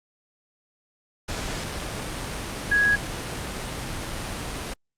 sine tone in noise, 1661.2 Hz, G#6, in tune, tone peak -17 dBFS, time 2.71-2.96 s, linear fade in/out 10 ms, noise pink, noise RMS -31 dBFS, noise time 1.28-4.74 s, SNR +11 dB, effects low-pass 9000 Hz 12 dB/octave + Opus 48 kbps

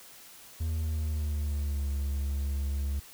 triangle tone with pitch glide, 80.3 to 69.91 Hz, E2 to C#2, -45 to +15 cents, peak -26 dBFS, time 0.6-3 s, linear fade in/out 10 ms, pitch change -240 cents, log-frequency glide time 0.7-1.9 s, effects white hiss -51 dBFS RMS until 3.13 s

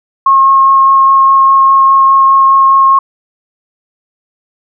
sine tone with vibrato, 1081 Hz, C#6, 44 cents flat, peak -3 dBFS, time 0.26-2.99 s, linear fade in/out 5 ms, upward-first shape sine, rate 4.9 Hz, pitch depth 8 cents each way, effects none

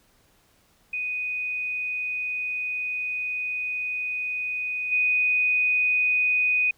sine tone with level steps, 2489 Hz, D#7, in tune, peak -26 / -19 dBFS, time 0.93-6.71 s, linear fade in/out 5 ms, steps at 4.91 s, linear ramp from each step 20 ms, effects pink hiss -62 dBFS RMS until 6.77 s

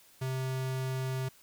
square tone, 130.81 Hz, C3, in tune, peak -32 dBFS, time 0.21-1.29 s, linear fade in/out 10 ms, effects white hiss -60 dBFS RMS until 1.42 s

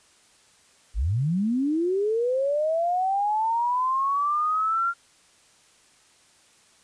sine linear sweep, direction up, 41.43 to 1395 Hz, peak -21 dBFS, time 0.94-4.94 s, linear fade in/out 50 ms, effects white hiss -58 dBFS RMS until 6.83 s + resampled to 22050 Hz

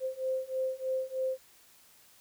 sine beating tone pair, 520 / 523.2 Hz, C5 / C5, -11 / 0 cents, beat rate 3.2 Hz, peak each -34 / -33 dBFS, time 0-1.38 s, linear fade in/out 50 ms, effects white hiss -60 dBFS RMS until 2.2 s

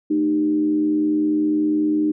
sine tone with frequency modulation, 305 Hz, D#4, 34 cents flat, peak -16 dBFS, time 0.1-2.12 s, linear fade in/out 10 ms, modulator 85.4 Hz, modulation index 0.45, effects none

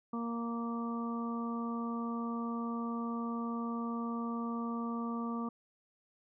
harmonic tone, 233.1 Hz, A#3, in tune, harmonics 1 / 2 / 3 / 4 / 5, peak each -35 / -45 / -49 / -47 / -42 dBFS, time 0.13-5.49 s, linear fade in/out 5 ms, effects none

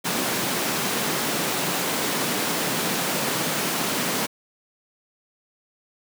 pink high-pass noise, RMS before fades -25 dBFS, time 0.04-4.27 s, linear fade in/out 20 ms, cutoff 160 Hz, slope 24 dB/octave, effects none

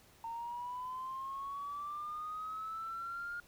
sine linear sweep, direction up, 910 to 1420 Hz, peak -38 dBFS, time 0.24-3.4 s, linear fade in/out 2 ms, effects tanh soft clip ceiling -34 dBFS + pink hiss -63 dBFS RMS until 3.47 s

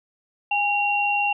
sine tone pair together, 818 / 2753 Hz, G#5 / F7, -26 / -25 cents, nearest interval octave + major sixth, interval 2101 cents, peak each -22 dBFS, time 0.51-1.33 s, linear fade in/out 5 ms, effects none

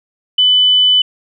sine tone, 3000 Hz, F#7, 23 cents sharp, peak -7 dBFS, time 0.38-1.02 s, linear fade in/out 5 ms, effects none

